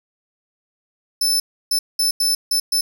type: tone bursts at uneven times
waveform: sawtooth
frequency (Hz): 5274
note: E8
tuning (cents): 0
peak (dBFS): -13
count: 6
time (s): 1.21-1.4 / 1.71-1.79 / 1.99-2.11 / 2.2-2.35 / 2.51-2.6 / 2.72-2.81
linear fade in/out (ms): 5
effects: none